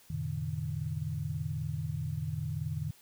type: tone cluster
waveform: sine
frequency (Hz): 88.6 / 113.6 / 131.9 / 152.5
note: F2 / A#2 / C3 / D#3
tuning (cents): +25 / -44 / +14 / -34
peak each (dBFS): -39 / -39 / -40 / -35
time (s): 0.1-2.91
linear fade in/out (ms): 5
effects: white hiss -60 dBFS RMS until 3.01 s